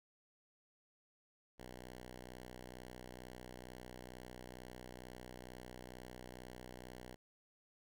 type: tone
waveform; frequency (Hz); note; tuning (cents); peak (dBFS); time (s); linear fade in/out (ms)
5% pulse; 62.2; B1; +13; -39; 1.58-7.16; 20
effects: none